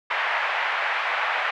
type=band-pass noise; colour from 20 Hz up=white; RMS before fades=-25 dBFS; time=0.1-1.51 s; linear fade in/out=10 ms; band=670 to 2300 Hz; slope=24 dB/octave; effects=none